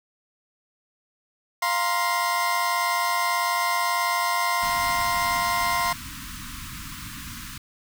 30% pulse chord, F suspended fourth, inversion none, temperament equal with one note detuned, 698.5 / 948.1 / 1046.5 Hz, F5 / Bb5 / C6, 0 / +29 / 0 cents, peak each -26 / -26 / -21 dBFS, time 1.62-5.93 s, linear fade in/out 5 ms
pink band-stop noise, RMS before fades -37 dBFS, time 4.62-7.58 s, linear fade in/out 5 ms, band 300 to 1000 Hz, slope 96 dB/octave
effects none

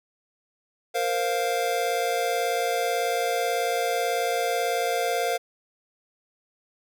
square chord, Bb suspended second, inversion none, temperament just, 466.2 / 524.4 / 699.2 Hz, Bb4 / C5 / F5, 0 / +4 / +2 cents, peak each -29 / -30 / -27 dBFS, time 0.94-5.38 s, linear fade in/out 20 ms, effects none

